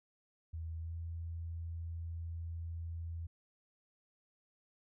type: tone with pitch glide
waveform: sine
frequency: 81.4 to 83.35 Hz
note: E2 to E2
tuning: -21 to +20 cents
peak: -39 dBFS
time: 0.53-3.27 s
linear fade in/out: 10 ms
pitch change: +41 cents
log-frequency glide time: 0.79-0.94 s
effects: none